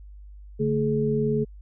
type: tone cluster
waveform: sine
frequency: 143.5 / 221.8 / 424 Hz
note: D3 / A3 / G#4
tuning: -40 / +14 / +36 cents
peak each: -26 / -26 / -24 dBFS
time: 0.59-1.45 s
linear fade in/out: 20 ms
effects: added 50 Hz sine -41 dBFS peak until 1.61 s